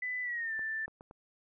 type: tone with pitch glide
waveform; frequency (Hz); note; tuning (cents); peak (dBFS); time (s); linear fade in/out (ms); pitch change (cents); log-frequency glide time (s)
sine; 1998 to 1769.8; B6 to A6; +20 to +10; -33; 0.02-0.86; 5; -210; 0.22-0.54
type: clicks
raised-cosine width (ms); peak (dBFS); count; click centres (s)
1; -36; 4; 0.593 / 0.88 / 1.009 / 1.111
effects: none

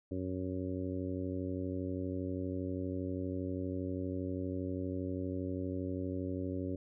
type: harmonic tone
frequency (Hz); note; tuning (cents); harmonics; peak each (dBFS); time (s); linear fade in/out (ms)
92.5; F#2; 0; 1 / 2 / 3 / 4 / 5 / 6; -40 / -44 / -38 / -43 / -46 / -46; 0.11-6.76; 5
effects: none

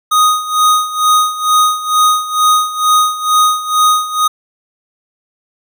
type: tone with tremolo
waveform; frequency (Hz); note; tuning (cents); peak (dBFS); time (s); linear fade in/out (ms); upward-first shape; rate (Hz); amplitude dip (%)
square; 1244.5; D#6; 0; -7; 0.11-4.28; 10; sine; 2.2; 80
effects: none

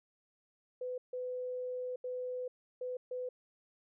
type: tone bursts at uneven times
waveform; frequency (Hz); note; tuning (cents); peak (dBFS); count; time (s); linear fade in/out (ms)
sine; 502; B4; +28; -36; 5; 0.81-0.98 / 1.13-1.96 / 2.04-2.48 / 2.81-2.97 / 3.11-3.29; 5
effects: none

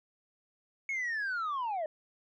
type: linear sweep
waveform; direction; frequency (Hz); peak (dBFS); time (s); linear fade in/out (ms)
sine; down; 2212 to 595; -29; 0.89-1.86; 2
effects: tanh soft clip ceiling -30 dBFS

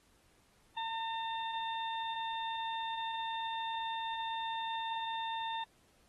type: harmonic tone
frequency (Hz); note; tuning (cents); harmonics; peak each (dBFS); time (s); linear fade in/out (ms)
905; A5; +48; 1 / 2 / 3 / 4; -36 / -46 / -50 / -43; 0.77-5.64; 5
effects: pink hiss -69 dBFS RMS until 6.08 s + AAC 32 kbps

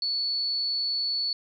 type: tone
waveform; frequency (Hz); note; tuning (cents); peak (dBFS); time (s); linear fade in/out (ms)
sine; 4435; C#8; 0; -25; 0.02-1.33; 2
effects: none

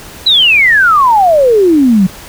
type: exponential sweep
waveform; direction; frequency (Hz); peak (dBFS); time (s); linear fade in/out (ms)
sine; down; 4045 to 179.2; -4; 0.26-2.07; 10
effects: pink hiss -31 dBFS RMS until 2.28 s

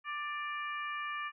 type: harmonic tone with a mistuned harmonic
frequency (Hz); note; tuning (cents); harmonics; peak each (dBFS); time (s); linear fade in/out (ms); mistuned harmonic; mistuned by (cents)
590; D5; +8; 2 / 3 / 4 / 5; -38 / -41 / -43 / -49; 0.04-1.32; 50; 5; -43
effects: none

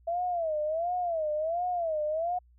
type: tone with vibrato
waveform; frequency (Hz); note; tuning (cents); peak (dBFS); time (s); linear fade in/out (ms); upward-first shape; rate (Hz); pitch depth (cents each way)
sine; 660; E5; +2; -27; 0.07-2.39; 10; sine; 1.4; 160
effects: added 60 Hz sine -57 dBFS peak until 2.58 s

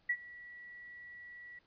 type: tone with ADSR envelope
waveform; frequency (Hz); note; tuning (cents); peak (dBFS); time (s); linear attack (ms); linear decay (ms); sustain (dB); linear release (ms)
sine; 1940; B6; -31; -27; 0.09-1.59; 9; 61; -21; 5
effects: pink hiss -71 dBFS RMS until 1.66 s + resampled to 11025 Hz

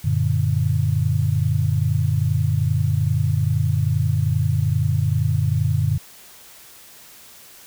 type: chord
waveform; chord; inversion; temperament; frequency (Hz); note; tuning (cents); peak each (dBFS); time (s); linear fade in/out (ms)
sine; Gb augmented; none; equal with one note detuned; 94.12 / 116.54 / 146.83; Gb2 / Bb2 / D3; +30 / 0 / 0; -21; 0.04-5.98; 10
effects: white hiss -45 dBFS RMS until 7.66 s

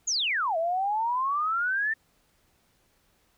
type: exponential two-way sweep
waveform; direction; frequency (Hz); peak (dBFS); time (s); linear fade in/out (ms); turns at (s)
sine; down then up; 7040 to 640 to 1814; -24; 0.07-1.94; 10; 0.57
effects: pink hiss -67 dBFS RMS until 3.37 s

